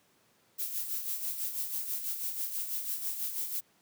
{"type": "noise with tremolo", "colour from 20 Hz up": "violet", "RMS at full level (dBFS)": -33, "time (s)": [0.58, 3.61], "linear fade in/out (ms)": 20, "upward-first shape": "sine", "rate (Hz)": 6.1, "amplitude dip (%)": 55, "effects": ["pink hiss -67 dBFS RMS until 3.81 s", "high-pass 150 Hz 12 dB/octave"]}